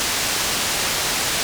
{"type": "low-pass noise", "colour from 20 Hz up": "white", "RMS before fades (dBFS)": -22, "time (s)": [0, 1.43], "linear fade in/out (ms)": 0, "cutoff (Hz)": 7100, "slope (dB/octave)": 12, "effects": []}